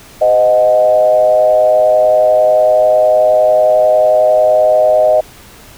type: tone with frequency modulation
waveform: sine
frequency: 622.3 Hz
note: D#5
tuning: in tune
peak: -6 dBFS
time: 0.21-5.21 s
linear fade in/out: 10 ms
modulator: 111 Hz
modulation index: 0.7
effects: pink hiss -38 dBFS RMS until 5.77 s